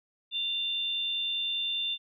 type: tone pair together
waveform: sine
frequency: 2785 / 3555 Hz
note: F7 / A7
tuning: -5 / +17 cents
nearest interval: major third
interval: 422 cents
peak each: -36 / -29 dBFS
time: 0.31-1.98 s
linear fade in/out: 50 ms
effects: none